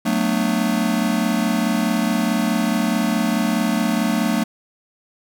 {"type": "chord", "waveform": "square", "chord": "B minor seventh", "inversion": "second", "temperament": "just", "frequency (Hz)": [185.21, 222.2, 246.9, 296.3], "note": ["F#3", "A3", "B3", "D4"], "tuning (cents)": [2, 17, 0, 15], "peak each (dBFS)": [-25, -21, -25, -26], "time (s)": [0.05, 4.44], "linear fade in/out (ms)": 10, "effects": []}